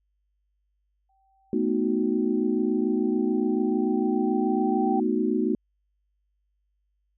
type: tone with exponential growth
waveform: sine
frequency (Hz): 775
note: G5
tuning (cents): -20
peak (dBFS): -25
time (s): 1.09-5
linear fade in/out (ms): 5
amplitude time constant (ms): 850
type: chord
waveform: sine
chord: B dominant seventh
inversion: third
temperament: equal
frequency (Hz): 220 / 246.9 / 311.1 / 370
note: A3 / B3 / D#4 / F#4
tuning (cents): 0 / 0 / 0 / 0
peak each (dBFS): -27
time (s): 1.53-5.55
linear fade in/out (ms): 2
effects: added 50 Hz sine -70 dBFS peak until 7.17 s